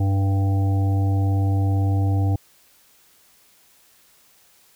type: harmonic tone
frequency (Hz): 97.9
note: G2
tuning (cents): -2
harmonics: 1 / 3 / 5 / 7 / 8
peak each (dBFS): -17 / -28 / -37 / -37 / -35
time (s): 0-2.36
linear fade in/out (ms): 5
effects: white hiss -56 dBFS RMS until 4.75 s